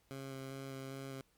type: tone with vibrato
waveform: 15% pulse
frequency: 134.8 Hz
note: C#3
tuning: 48 cents flat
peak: -37 dBFS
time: 0.11-1.21 s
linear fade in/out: 0 ms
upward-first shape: square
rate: 2.5 Hz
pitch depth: 11 cents each way
effects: pink hiss -73 dBFS RMS until 1.37 s + MP3 96 kbps